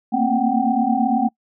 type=tone cluster; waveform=sine; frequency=226.5 / 235.3 / 265.9 / 745 / 782 Hz; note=A#3 / A#3 / C4 / F#5 / G5; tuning=-50 / +16 / +28 / +12 / -4 cents; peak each=-22 dBFS; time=0.12-1.29 s; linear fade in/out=20 ms; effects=noise-tail reverb RT60 0.1 s tail -24 dB re dry

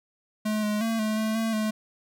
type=tone with pitch steps; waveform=square; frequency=214.2 / 210.3 / 226 / 215.9 / 218.5 / 224.4 / 215.8 Hz; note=A3 / G#3 / A3 / A3 / A3 / A3 / A3; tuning=-46 / +22 / +47 / -33 / -12 / +34 / -33 cents; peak=-25 dBFS; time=0.45-1.71 s; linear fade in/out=10 ms; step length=180 ms; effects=none

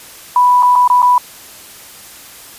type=tone with dropouts; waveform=sine; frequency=987.8 Hz; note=B5; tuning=in tune; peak=-6 dBFS; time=0.36-1.18 s; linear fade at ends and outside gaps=2 ms; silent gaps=0.626-0.63 / 0.755-0.759 / 0.877-0.9 / 1.02-1.027 s; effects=white hiss -36 dBFS RMS until 2.58 s + resampled to 32000 Hz

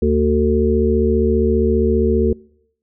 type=harmonic tone; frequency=75 Hz; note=D2; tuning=37 cents sharp; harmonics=1 / 3 / 5 / 6; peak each=-18 / -18 / -18 / -18 dBFS; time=0.02-2.33 s; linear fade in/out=5 ms; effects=noise-tail reverb RT60 0.7 s tail -24 dB re dry

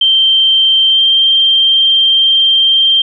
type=tone with pitch glide; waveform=sine; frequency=3136 to 3161 Hz; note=G7 to G7; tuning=0 to +14 cents; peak=-6 dBFS; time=0.01-3.02 s; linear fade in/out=5 ms; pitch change=+14 cents; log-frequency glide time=0.91-0.99 s; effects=none

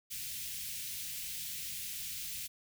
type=band-stop noise; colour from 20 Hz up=white; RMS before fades=-41 dBFS; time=0.1-2.48 s; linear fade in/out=20 ms; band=180 to 2200 Hz; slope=24 dB/octave; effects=none

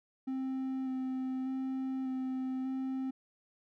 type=tone with vibrato; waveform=triangle; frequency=261.6 Hz; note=C4; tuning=in tune; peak=-31 dBFS; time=0.27-3.11 s; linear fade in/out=10 ms; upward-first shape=square; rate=0.84 Hz; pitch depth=11 cents each way; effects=none

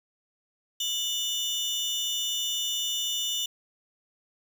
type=tone pair together; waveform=30% pulse; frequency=2949 / 3564 Hz; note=F#7 / A7; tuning=-6 / +22 cents; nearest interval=minor third; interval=328 cents; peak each=-27 / -28 dBFS; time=0.8-3.46 s; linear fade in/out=5 ms; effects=8-bit

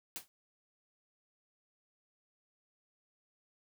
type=noise with exponential decay; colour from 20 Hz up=white; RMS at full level=-38 dBFS; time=0.16-0.28 s; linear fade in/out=0 ms; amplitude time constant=26 ms; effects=none

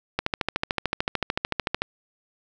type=click train; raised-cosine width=0.3 ms; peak=-7 dBFS; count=23; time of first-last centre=0.19-1.82 s; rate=13.5 Hz; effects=none

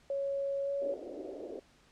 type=tone with pitch glide; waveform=sine; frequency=554.4 to 559.9 Hz; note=C#5 to C#5; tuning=0 to +17 cents; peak=-31 dBFS; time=0.1-0.94 s; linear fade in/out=2 ms; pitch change=+17 cents; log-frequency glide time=0.63-0.7 s
type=band-pass noise; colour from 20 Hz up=pink; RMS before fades=-43 dBFS; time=0.81-1.6 s; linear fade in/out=10 ms; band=290 to 620 Hz; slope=48 dB/octave
effects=pink hiss -64 dBFS RMS until 1.91 s + low-pass 7000 Hz 12 dB/octave

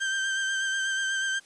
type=tone with vibrato; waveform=35% pulse; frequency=1568 Hz; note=G6; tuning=in tune; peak=-24 dBFS; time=0-1.4 s; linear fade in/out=20 ms; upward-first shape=sine; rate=8.2 Hz; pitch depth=21 cents each way; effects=white hiss -56 dBFS RMS until 1.45 s + resampled to 22050 Hz

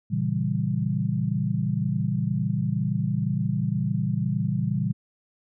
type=chord; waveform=sine; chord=A# diminished seventh; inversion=none; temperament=equal; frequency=116.54 / 138.59 / 164.81 / 196 Hz; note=A#2 / C#3 / E3 / G3; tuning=0 / 0 / 0 / 0 cents; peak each=-28 dBFS; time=0.1-4.93 s; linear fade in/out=20 ms; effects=none

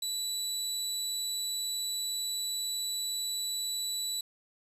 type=tone; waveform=25% pulse; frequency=3951 Hz; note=B7; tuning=in tune; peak=-28 dBFS; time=0.02-4.21 s; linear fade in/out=5 ms; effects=resampled to 32000 Hz + 9-bit

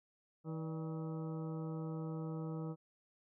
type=harmonic tone with a mistuned harmonic; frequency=160 Hz; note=D#3; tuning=49 cents sharp; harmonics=1 / 2 / 3 / 4 / 5 / 6 / 7 / 8; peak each=-40 / -46 / -48 / -56 / -58 / -60 / -62 / -58 dBFS; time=0.44-2.76 s; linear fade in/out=50 ms; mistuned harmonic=4; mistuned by=-130 cents; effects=none

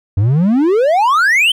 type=exponential sweep; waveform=triangle; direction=up; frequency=92.2 to 3171 Hz; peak=-7 dBFS; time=0.17-1.52 s; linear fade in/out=5 ms; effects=none

